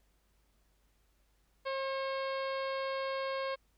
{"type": "harmonic tone with a mistuned harmonic", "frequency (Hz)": 537, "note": "C5", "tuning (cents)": 45, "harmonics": [1, 2, 3, 4, 5, 6, 7, 8, 9], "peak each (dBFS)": [-35, -39, -45, -46, -51, -51, -54, -51, -56], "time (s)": [1.65, 3.56], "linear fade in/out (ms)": 20, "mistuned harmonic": 4, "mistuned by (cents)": 32, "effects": ["added 50 Hz sine -70 dBFS peak until 3.77 s", "pink hiss -75 dBFS RMS until 3.77 s"]}